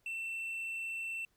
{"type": "tone", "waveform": "triangle", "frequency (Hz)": 2686, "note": "E7", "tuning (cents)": 32, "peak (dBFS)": -35, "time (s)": [0.06, 1.25], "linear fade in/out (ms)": 2, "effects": ["pink hiss -75 dBFS RMS until 1.36 s"]}